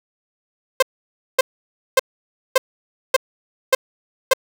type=tone bursts; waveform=sawtooth; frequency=523.3 Hz; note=C5; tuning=in tune; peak=-6 dBFS; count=7; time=0.8-4.335 s; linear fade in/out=5 ms; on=25 ms; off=560 ms; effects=8-bit